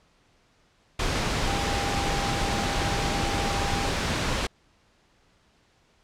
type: tone in noise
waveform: sine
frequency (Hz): 799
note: G5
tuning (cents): +33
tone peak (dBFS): -32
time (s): 1.47-3.89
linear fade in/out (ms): 5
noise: pink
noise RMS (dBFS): -26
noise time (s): 0.99-4.47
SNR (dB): -9
effects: pink hiss -63 dBFS RMS until 6.03 s + low-pass 6000 Hz 12 dB/octave